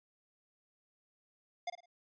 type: tone with echo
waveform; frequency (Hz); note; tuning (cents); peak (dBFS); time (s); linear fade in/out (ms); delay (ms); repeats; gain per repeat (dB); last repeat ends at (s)
square; 705; F5; +16; -35; 1.67-1.7; 5; 53; 3; -10; 1.859
effects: resampled to 16000 Hz